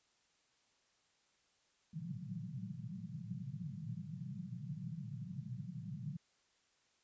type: band-pass noise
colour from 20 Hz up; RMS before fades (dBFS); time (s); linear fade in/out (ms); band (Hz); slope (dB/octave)
pink; -45; 1.93-6.17; 10; 110 to 200; 96
effects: white hiss -75 dBFS RMS until 7.03 s + resampled to 16000 Hz